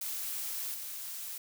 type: noise with level steps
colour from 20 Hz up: blue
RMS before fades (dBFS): -37 / -41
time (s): 0.01-1.38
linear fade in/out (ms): 5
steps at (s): 0.74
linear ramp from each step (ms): 2
effects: none